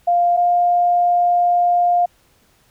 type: tone pair in turn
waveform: sine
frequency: 699 / 704.3 Hz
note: F5 / F5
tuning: +1 / +14 cents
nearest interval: unison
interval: 13 cents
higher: second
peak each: -12 dBFS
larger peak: neither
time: 0.07-0.37 / 0.37-2.06 s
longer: second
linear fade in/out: 10 ms
effects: pink hiss -57 dBFS RMS until 2.7 s